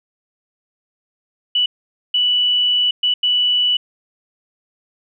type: tone bursts at uneven times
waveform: sine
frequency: 2960 Hz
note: F#7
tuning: in tune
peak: -13 dBFS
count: 4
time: 1.55-1.66 / 2.14-2.91 / 3.03-3.14 / 3.23-3.77 s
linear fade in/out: 5 ms
effects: none